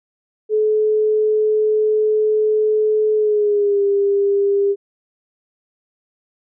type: tone with pitch glide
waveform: sine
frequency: 429.3 to 400.6 Hz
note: A4 to G4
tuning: -43 to +38 cents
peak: -13 dBFS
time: 0.49-4.76 s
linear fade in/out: 50 ms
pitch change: -119 cents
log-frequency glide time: 3.15-3.82 s
effects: none